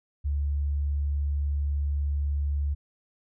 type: tone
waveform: sine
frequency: 71.8 Hz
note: D2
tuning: 39 cents flat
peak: -24 dBFS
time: 0.24-2.75 s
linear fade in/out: 20 ms
effects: none